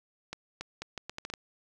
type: accelerating click train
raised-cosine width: 0.2 ms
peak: -20 dBFS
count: 9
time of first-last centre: 0.33-1.338 s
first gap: 280 ms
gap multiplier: 0.75
effects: none